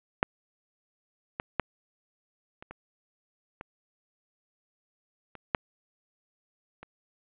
clicks, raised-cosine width 0.5 ms, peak -7 / -16 / -9 / -29 / -26 / -24 / -28 / -8 / -29 dBFS, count 9, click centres 0.229 / 1.399 / 1.597 / 2.625 / 2.71 / 3.611 / 5.353 / 5.548 / 6.83 s, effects resampled to 8000 Hz + 8-bit

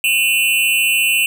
square tone with amplitude modulation, 2700 Hz, E7, 41 cents sharp, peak -9 dBFS, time 0.04-1.26 s, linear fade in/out 2 ms, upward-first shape sine, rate 234 Hz, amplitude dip 100%, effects none

